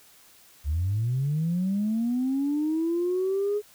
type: linear sweep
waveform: sine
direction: up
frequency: 67.8 to 421.1 Hz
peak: -22 dBFS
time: 0.64-3.62 s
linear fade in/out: 50 ms
effects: tanh soft clip ceiling -19 dBFS + white hiss -55 dBFS RMS until 3.74 s